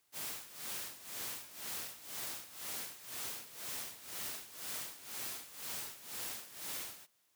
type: noise with tremolo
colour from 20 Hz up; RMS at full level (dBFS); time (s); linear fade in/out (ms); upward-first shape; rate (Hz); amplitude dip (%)
white; -41; 0.12-7.07; 50; sine; 2; 80
effects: white hiss -75 dBFS RMS until 7.35 s + high-pass 80 Hz 12 dB/octave